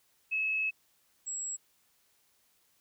sine tone pair in turn, 2585 / 7693 Hz, E7 / B8, -34 / -46 cents, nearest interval octave + perfect fifth, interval 1888 cents, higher second, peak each -28 / -34 dBFS, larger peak first, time 0.31-0.71 / 1.26-1.57 s, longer first, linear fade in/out 20 ms, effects white hiss -70 dBFS RMS until 2.8 s

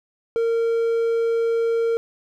triangle tone, 460 Hz, A#4, 23 cents flat, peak -16 dBFS, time 0.36-1.97 s, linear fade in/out 0 ms, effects none

